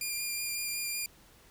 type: tone with vibrato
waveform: 10% pulse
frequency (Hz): 2403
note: D7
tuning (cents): +39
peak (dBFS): -24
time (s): 0.01-1.06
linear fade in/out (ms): 2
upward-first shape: sine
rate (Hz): 5.4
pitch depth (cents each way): 11
effects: pink hiss -59 dBFS RMS until 1.5 s